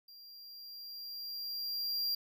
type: tone with level ramp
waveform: square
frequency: 4759 Hz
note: D8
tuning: 22 cents sharp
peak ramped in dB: -53 to -31 dBFS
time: 0.08-2.15 s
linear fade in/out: 5 ms
effects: none